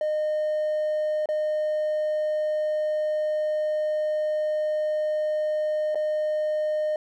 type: tone with dropouts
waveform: triangle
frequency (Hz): 612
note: D#5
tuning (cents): -29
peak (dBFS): -20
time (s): 0.01-6.96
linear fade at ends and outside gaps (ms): 2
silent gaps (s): 1.258-1.288 / 5.947-5.955
effects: tanh soft clip ceiling -17 dBFS